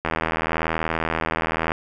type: click train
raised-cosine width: 0.5 ms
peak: -7 dBFS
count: 136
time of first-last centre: 0.05-1.719 s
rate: 80.9 Hz
effects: none